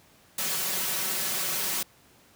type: noise with comb filter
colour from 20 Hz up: white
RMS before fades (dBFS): -29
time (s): 0.38-1.83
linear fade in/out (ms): 5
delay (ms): 5.3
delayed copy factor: +0.9
effects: pink hiss -58 dBFS RMS until 2.35 s + high-pass 80 Hz 12 dB/octave